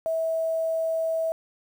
sine tone with quantisation, 650 Hz, E5, 24 cents flat, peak -23 dBFS, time 0.06-1.32 s, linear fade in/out 0 ms, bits 8, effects none

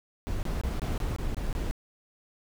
brown noise bursts, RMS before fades -30 dBFS, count 8, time 0.27-1.711 s, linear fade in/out 0 ms, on 160 ms, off 23 ms, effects none

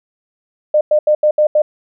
sine tone bursts at uneven times, 605 Hz, D#5, 49 cents flat, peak -8 dBFS, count 6, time 0.74-0.81 / 0.91-0.99 / 1.07-1.15 / 1.23-1.31 / 1.38-1.47 / 1.55-1.62 s, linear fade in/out 5 ms, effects none

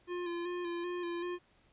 square tone with vibrato, 349.2 Hz, F4, in tune, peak -36 dBFS, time 0.07-1.39 s, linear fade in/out 50 ms, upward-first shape square, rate 2.6 Hz, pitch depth 26 cents each way, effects pink hiss -68 dBFS RMS until 1.72 s + resampled to 8000 Hz

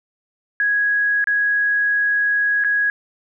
sine tone with dropouts, 1661.2 Hz, G#6, in tune, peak -15 dBFS, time 0.6-2.9 s, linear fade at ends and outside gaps 1 ms, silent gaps 1.242-1.272 / 2.639-2.646 s, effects none

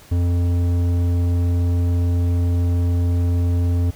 square tone with low-pass filter, 87.31 Hz, F2, in tune, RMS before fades -18 dBFS, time 0.11-3.91 s, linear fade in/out 10 ms, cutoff 390 Hz, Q 0.52, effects pink hiss -46 dBFS RMS until 3.95 s

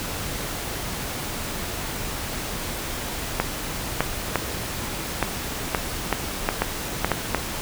clicks, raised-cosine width 0.5 ms, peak -4 dBFS, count 11, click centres 3.4 / 4.006 / 4.357 / 5.227 / 5.748 / 6.127 / 6.489 / 6.62 / 7.046 / 7.117 / 7.347 s, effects pink hiss -30 dBFS RMS until 7.61 s

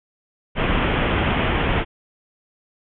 pink low-pass noise, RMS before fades -20 dBFS, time 0.55-1.85 s, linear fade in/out 50 ms, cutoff 3300 Hz, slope 96 dB/octave, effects none

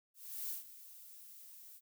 violet noise with ADSR envelope, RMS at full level -40 dBFS, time 0.14-1.81 s, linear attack 360 ms, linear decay 130 ms, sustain -15 dB, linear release 51 ms, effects none

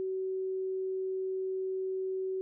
sine tone, 378 Hz, F#4, 37 cents sharp, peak -31 dBFS, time 0-2.41 s, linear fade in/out 0 ms, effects none

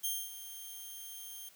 5% pulse tone with ADSR envelope, 3183 Hz, G7, 26 cents sharp, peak -23 dBFS, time 0.03-1.49 s, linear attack 18 ms, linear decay 240 ms, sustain -13 dB, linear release 4 ms, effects white hiss -61 dBFS RMS until 1.55 s + high-pass 150 Hz 12 dB/octave

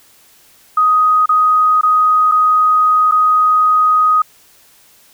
sine tone with dropouts, 1251 Hz, D#6, 9 cents sharp, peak -8 dBFS, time 0.77-4.22 s, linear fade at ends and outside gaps 5 ms, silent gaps 1.259-1.291 / 1.812-1.832 / 2.315-2.319 / 3.113-3.12 s, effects white hiss -48 dBFS RMS until 5.13 s

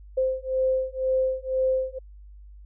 sine beating tone pair, 520 / 522 Hz, C5 / C5, -11 / -4 cents, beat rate 2 Hz, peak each -25 / -25 dBFS, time 0.17-1.99 s, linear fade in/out 10 ms, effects added 50 Hz sine -43 dBFS peak until 2.65 s

